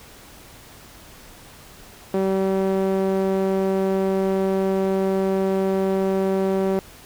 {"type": "tone with band-pass filter", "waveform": "sawtooth", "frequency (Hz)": 192, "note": "G3", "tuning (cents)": -36, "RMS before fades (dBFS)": -21, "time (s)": [2.14, 6.79], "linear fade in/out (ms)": 0, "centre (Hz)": 420, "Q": 1.4, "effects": ["pink hiss -45 dBFS RMS until 7.05 s"]}